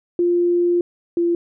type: tone pair in turn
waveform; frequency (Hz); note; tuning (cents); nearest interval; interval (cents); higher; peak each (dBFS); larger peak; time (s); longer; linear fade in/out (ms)
sine; 349.2 / 343; F4 / F4; 0 / -31; unison; 31; first; -14 / -15; first; 0.19-0.81 / 1.17-1.35; first; 2
effects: none